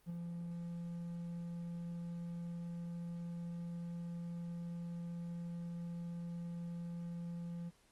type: tone with ADSR envelope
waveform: triangle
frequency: 171.2 Hz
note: F3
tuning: 34 cents flat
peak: -35 dBFS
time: 0.06-7.71 s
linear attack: 40 ms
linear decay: 3 ms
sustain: -4 dB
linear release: 30 ms
effects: pink hiss -70 dBFS RMS until 7.91 s + Opus 32 kbps